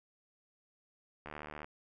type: click train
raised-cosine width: 0.5 ms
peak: -29 dBFS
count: 30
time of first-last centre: 1.26-1.645 s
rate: 75.4 Hz
effects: none